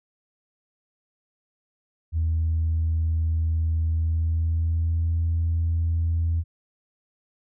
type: tone with pitch glide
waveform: sine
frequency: 80.9 to 82.98 Hz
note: E2 to E2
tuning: -32 to +12 cents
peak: -19 dBFS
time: 2.12-6.44 s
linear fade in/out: 50 ms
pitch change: +44 cents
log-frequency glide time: 3.91-5.15 s
effects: tanh soft clip ceiling -17 dBFS